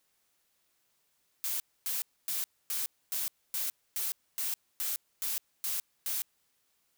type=noise bursts; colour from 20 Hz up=blue; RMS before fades=-33 dBFS; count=12; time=1.44-6.22 s; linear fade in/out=0 ms; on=160 ms; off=260 ms; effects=white hiss -74 dBFS RMS until 6.97 s